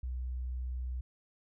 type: tone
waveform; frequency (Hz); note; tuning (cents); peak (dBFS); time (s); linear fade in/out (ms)
sine; 62.6; B1; +24; -34; 0.03-1.01; 5
effects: none